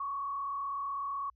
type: tone with frequency modulation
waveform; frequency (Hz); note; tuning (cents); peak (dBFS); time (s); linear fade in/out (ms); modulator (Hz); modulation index
sine; 1116; C#6; +11; -33; 0-1.3; 5; 36; 0.72
effects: added 60 Hz sine -66 dBFS peak until 1.35 s